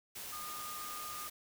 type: tone in noise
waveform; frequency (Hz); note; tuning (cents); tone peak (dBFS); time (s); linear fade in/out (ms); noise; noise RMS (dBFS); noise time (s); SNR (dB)
sine; 1221; D#6; -33; -44; 0.32-1.28; 10; white; -45; 0.15-1.3; -2
effects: none